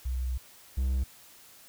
sine / triangle tone pair in turn, 63 / 65.03 Hz, B1 / C2, +35 / -10 cents, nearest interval minor second, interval 55 cents, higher second, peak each -28 / -23 dBFS, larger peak second, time 0.05-0.38 / 0.77-1.04 s, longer first, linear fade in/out 10 ms, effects white hiss -54 dBFS RMS until 1.68 s

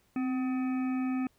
harmonic tone with a mistuned harmonic, 253.2 Hz, B3, 43 cents sharp, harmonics 1 / 3 / 5 / 7 / 9 / 10, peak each -28 / -43 / -45 / -51 / -51 / -49 dBFS, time 0.16-1.27 s, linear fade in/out 2 ms, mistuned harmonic 1, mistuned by +45 cents, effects pink hiss -69 dBFS RMS until 1.38 s

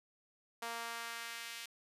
sawtooth tone with high-pass filter sweep, 232.1 Hz, A#3, 7 cents flat, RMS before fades -44 dBFS, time 0.62-1.66 s, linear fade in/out 5 ms, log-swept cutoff 790 to 2600 Hz, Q 1.1, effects resampled to 32000 Hz

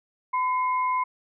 sine tone pair together, 1011.8 / 2160 Hz, B5 / C#7, +42 / -45 cents, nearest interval octave + minor second, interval 1313 cents, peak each -22 / -34 dBFS, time 0.33-1.04 s, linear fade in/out 10 ms, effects none

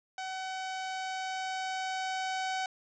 sawtooth tone with level ramp, 755 Hz, F#5, 35 cents sharp, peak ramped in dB -32 to -27 dBFS, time 0.18-2.66 s, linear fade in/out 2 ms, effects resampled to 16000 Hz + 10-bit

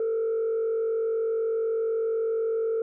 sine tone with frequency modulation, 450 Hz, A4, 39 cents sharp, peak -22 dBFS, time 0-2.82 s, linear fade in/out 2 ms, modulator 48 Hz, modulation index 0.37, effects tanh soft clip ceiling -21 dBFS

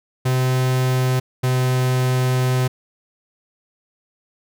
45% pulse tone pair in turn, 128.6 / 127.86 Hz, C3 / C3, -30 / -40 cents, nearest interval unison, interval 10 cents, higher first, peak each -16 dBFS, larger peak neither, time 0.25-1.2 / 1.43-2.68 s, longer second, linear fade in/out 10 ms, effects none

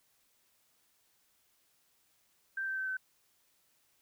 sine tone with pitch steps, 1568 / 1554.5 / 1541.1 / 1527.8 Hz, G6 / G6 / G6 / G6, 0 / -15 / -30 / -45 cents, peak -33 dBFS, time 2.57-2.97 s, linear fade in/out 5 ms, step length 100 ms, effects white hiss -72 dBFS RMS until 4.01 s

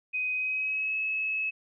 sine tone with pitch glide, 2508 to 2583 Hz, D#7 to E7, +13 to -36 cents, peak -27 dBFS, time 0.13-1.51 s, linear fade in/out 20 ms, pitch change +51 cents, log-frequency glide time 0.34-0.96 s, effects none

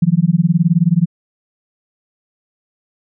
sine tone with tremolo, 170 Hz, F3, 46 cents flat, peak -6 dBFS, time 0.02-1.06 s, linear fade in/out 5 ms, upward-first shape sine, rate 19 Hz, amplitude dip 100%, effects none

